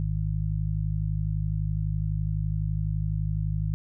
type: harmonic tone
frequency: 51.91 Hz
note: G#1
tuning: in tune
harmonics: 1 / 2 / 3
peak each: -29 / -29 / -29 dBFS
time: 0-3.74 s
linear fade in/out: 0 ms
effects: none